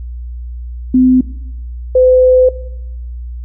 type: tone pair in turn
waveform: sine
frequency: 255.6 / 509.4 Hz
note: C4 / C5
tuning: -40 / -46 cents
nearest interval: octave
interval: 1194 cents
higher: second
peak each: -5 dBFS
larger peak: neither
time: 0.94-1.21 / 1.95-2.49 s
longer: second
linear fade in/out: 5 ms
effects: noise-tail reverb RT60 0.8 s tail -17 dB re dry + added 60 Hz sine -22 dBFS peak until 3.44 s